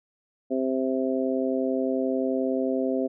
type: harmonic tone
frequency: 131.3 Hz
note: C3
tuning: 6 cents sharp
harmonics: 2 / 3 / 4 / 5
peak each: -26 / -29 / -29 / -32 dBFS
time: 0.5-3.08 s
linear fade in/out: 20 ms
effects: none